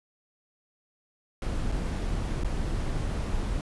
brown noise with dropouts, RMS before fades -29 dBFS, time 1.42-3.61 s, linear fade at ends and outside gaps 1 ms, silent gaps 1.717-1.721 / 2.435-2.446 s, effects resampled to 24000 Hz

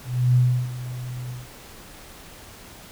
sine tone with ADSR envelope, 124.5 Hz, B2, 14 cents sharp, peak -13 dBFS, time 0.04-1.5 s, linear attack 320 ms, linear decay 330 ms, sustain -16 dB, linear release 200 ms, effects pink hiss -44 dBFS RMS until 2.91 s

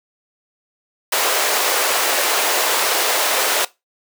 pink high-pass noise, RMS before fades -18 dBFS, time 1.12-3.65 s, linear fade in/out 5 ms, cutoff 450 Hz, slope 24 dB/octave, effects noise-tail reverb RT60 0.2 s tail -19 dB re dry

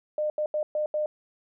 sine tone bursts at uneven times, 606 Hz, D#5, 46 cents flat, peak -24 dBFS, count 5, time 0.18-0.3 / 0.38-0.46 / 0.54-0.63 / 0.75-0.86 / 0.94-1.06 s, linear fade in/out 2 ms, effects none

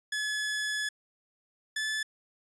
sawtooth tone pair in turn, 1708 / 1735.8 Hz, G#6 / A6, +48 / -24 cents, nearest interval unison, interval 28 cents, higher second, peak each -26 dBFS, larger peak neither, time 0.12-0.89 / 1.76-2.03 s, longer first, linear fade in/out 5 ms, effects resampled to 22050 Hz

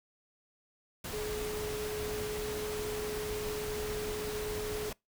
sine tone in noise, 423.7 Hz, G#4, 35 cents sharp, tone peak -35 dBFS, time 1.13-4.9 s, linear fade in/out 5 ms, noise pink, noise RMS -40 dBFS, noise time 1.04-4.93 s, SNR +2 dB, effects noise-tail reverb RT60 0.2 s tail -25 dB re dry

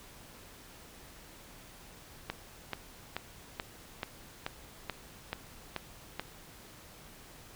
click train, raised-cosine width 0.3 ms, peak -18 dBFS, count 10, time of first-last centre 2.3-6.196 s, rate 2.31 Hz, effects pink hiss -53 dBFS RMS until 7.55 s

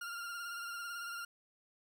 40% pulse tone with vibrato, 1396.9 Hz, F6, in tune, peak -40 dBFS, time 0.01-1.25 s, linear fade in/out 5 ms, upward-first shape sine, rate 18 Hz, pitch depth 36 cents each way, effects 12-bit

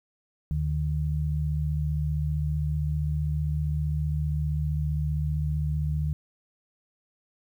sine tone pair together, 75.5 / 150.83 Hz, D2 / D3, +48 / +47 cents, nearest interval octave, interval 1199 cents, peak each -27 dBFS, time 0.51-6.13 s, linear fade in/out 0 ms, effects 10-bit

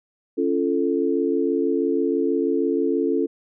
sine chord, Db augmented, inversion none, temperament equal with one note detuned, 277.2 / 343.4 / 440 Hz, Db4 / F4 / A4, 0 / -29 / 0 cents, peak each -23 dBFS, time 0.37-3.27 s, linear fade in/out 20 ms, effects none

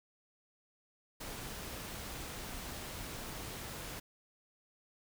pink noise, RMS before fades -44 dBFS, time 1.2-4 s, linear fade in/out 10 ms, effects none

